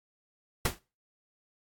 pink noise with exponential decay, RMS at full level -23 dBFS, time 0.65-0.79 s, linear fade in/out 5 ms, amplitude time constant 30 ms, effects noise-tail reverb RT60 0.3 s tail -21 dB re dry + AAC 64 kbps

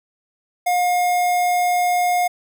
square tone with notch filter, 714 Hz, F5, 38 cents sharp, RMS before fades -18 dBFS, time 0.66-2.28 s, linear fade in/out 10 ms, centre 4100 Hz, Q 1.3, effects none

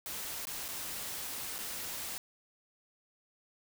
white noise with dropouts, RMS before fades -40 dBFS, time 0.06-2.18 s, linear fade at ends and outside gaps 1 ms, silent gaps 0.454-0.47 / 0.682-0.686 / 1.583-1.587 s, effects none

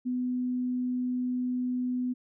sine tone, 250 Hz, B3, 21 cents sharp, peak -27 dBFS, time 0.05-2.14 s, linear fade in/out 20 ms, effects none

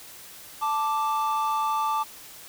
triangle tone pair together, 880 / 1174.7 Hz, A5 / D6, 0 / 0 cents, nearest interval perfect fourth, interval 500 cents, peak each -24 dBFS, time 0.61-2.04 s, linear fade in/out 20 ms, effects white hiss -45 dBFS RMS until 2.48 s

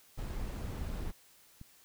brown noise, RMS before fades -38 dBFS, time 0.17-1.12 s, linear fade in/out 20 ms
clicks, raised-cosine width 5 ms, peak -35 dBFS, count 2, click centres 0.793 / 1.614 s
effects white hiss -62 dBFS RMS until 1.84 s

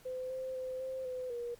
sine tone with pitch steps, 511 / 520 / 514 / 523 / 507 / 477.4 Hz, C5 / C5 / C5 / C5 / B4 / A#4, -41 / -11 / -31 / -1 / +45 / +41 cents, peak -36 dBFS, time 0.05-1.55 s, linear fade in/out 10 ms, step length 250 ms, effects pink hiss -61 dBFS RMS until 1.59 s + MP3 96 kbps

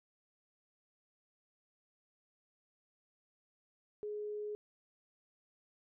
sine tone, 419.2 Hz, G#4, 16 cents sharp, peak -38 dBFS, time 4.03-4.55 s, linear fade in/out 0 ms, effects none

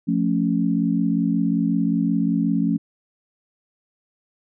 sine chord, F augmented, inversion none, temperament equal, 174.61 / 220 / 277.2 Hz, F3 / A3 / C#4, 0 / 0 / 0 cents, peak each -22 dBFS, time 0.07-2.78 s, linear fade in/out 20 ms, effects none

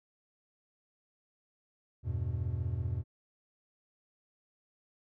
triangle chord, E minor, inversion none, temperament equal, 82.41 / 98 / 123.47 Hz, E2 / G2 / B2, 0 / 0 / 0 cents, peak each -34 dBFS, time 2.03-3.04 s, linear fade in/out 50 ms, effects none

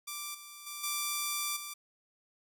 5% pulse tone with level steps, 1174.7 Hz, D6, in tune, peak -26 / -35 / -28 / -20 / -28 dBFS, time 0.07-1.74 s, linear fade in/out 10 ms, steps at 0.34 / 0.66 / 0.83 / 1.56 s, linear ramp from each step 10 ms, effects none

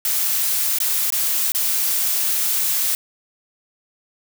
blue noise with dropouts, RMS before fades -20 dBFS, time 0.05-2.95 s, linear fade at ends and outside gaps 1 ms, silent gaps 0.786-0.802 / 1.103-1.123 / 1.52-1.548 s, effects none

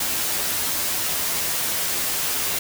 white noise with comb filter, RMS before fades -24 dBFS, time 0-2.59 s, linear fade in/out 5 ms, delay 12 ms, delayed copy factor +0.5, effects none

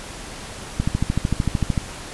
click train, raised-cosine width 5 ms, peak -7 dBFS, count 14, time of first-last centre 0.8-1.777 s, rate 13.3 Hz, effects pink hiss -35 dBFS RMS until 2.13 s + resampled to 24000 Hz

